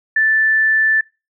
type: tone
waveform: sine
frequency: 1760 Hz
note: A6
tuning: in tune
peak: -11 dBFS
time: 0.16-1.01 s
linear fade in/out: 5 ms
effects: noise-tail reverb RT60 0.3 s tail -26 dB re dry